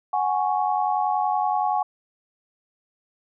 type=chord; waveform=sine; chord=F# suspended second; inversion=none; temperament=equal; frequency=740 / 830.6 / 1108.7 Hz; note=F#5 / G#5 / C#6; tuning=0 / 0 / 0 cents; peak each=-24 / -23 / -28 dBFS; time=0.13-1.83 s; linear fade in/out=5 ms; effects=none